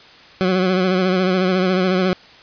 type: tone with vibrato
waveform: 20% pulse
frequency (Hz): 185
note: F#3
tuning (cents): 0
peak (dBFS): -10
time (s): 0.41-2.13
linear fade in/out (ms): 0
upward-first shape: sine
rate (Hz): 14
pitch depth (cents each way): 45
effects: white hiss -44 dBFS RMS until 2.42 s + resampled to 11025 Hz